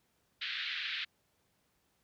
white band-pass noise, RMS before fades -38 dBFS, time 0.41-1.05 s, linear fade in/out 10 ms, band 1500 to 4000 Hz, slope 48 dB/octave, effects pink hiss -75 dBFS RMS until 2.03 s + high-pass 60 Hz 12 dB/octave

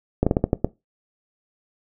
slowing click train, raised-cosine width 2 ms, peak -4 dBFS, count 7, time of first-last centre 0.23-0.646 s, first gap 36 ms, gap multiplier 1.26, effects noise-tail reverb RT60 0.2 s tail -19 dB re dry

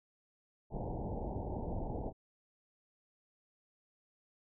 pink low-pass noise, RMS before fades -39 dBFS, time 0.7-2.13 s, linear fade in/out 50 ms, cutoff 900 Hz, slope 96 dB/octave, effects none

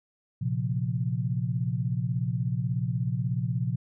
sine chord, Bb suspended second, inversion none, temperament equal with one note detuned, 116.54 / 133.02 / 174.61 Hz, Bb2 / C3 / F3, 0 / +29 / 0 cents, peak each -29 / -29 / -32 dBFS, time 0.41-3.76 s, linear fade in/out 10 ms, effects none

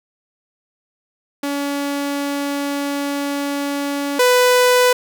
sawtooth tone pair in turn, 283.5 / 497.4 Hz, C#4 / B4, +39 / +12 cents, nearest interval minor seventh, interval 973 cents, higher second, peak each -16 / -7 dBFS, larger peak second, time 1.43-4.19 / 4.19-4.93 s, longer first, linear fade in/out 5 ms, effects none

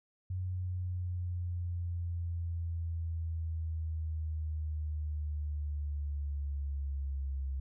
sine linear sweep, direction down, 92 to 67.1 Hz, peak -33 dBFS, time 0.3-7.6 s, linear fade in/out 5 ms, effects none

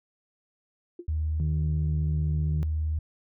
sine tone with exponential decay, 349.2 Hz, F4, in tune, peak -32 dBFS, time 0.99-1.07 s, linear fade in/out 5 ms, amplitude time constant 17 ms
sine tone, 77.78 Hz, D#2, in tune, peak -24 dBFS, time 1.08-2.99 s, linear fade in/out 5 ms
sine tone with pitch glide, 154 to 153.02 Hz, D#3 to D#3, -17 to -29 cents, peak -25 dBFS, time 1.4-2.63 s, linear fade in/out 0 ms, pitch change -12 cents, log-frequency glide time 1.56-2.24 s
effects tanh soft clip ceiling -19 dBFS

